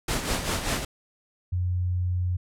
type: noise with tremolo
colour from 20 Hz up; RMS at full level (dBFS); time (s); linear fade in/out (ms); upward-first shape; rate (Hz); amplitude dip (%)
pink; -25; 0.08-0.85; 5; sine; 5.1; 60
type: tone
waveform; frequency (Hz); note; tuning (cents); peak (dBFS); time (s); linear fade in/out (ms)
sine; 90; F#2; -47; -23; 1.52-2.37; 10
effects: low-pass 11000 Hz 12 dB/octave